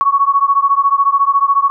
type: beating tone pair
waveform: sine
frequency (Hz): 1108.7 / 1122.7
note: C#6 / C#6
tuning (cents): 0 / +22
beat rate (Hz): 14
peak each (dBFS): -12 / -13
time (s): 0.01-1.7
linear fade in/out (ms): 0
effects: none